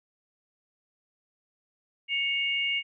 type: tone pair together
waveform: sine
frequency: 2217 / 2826 Hz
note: C#7 / F7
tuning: 0 / +20 cents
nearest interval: major third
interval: 420 cents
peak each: -28 dBFS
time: 2.08-2.83 s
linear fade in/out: 50 ms
effects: none